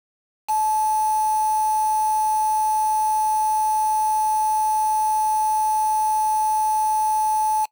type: tone with quantisation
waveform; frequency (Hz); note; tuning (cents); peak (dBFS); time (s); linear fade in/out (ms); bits
sine; 863; A5; -34; -18; 0.48-7.66; 20; 5
effects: noise-tail reverb RT60 0.1 s tail -23 dB re dry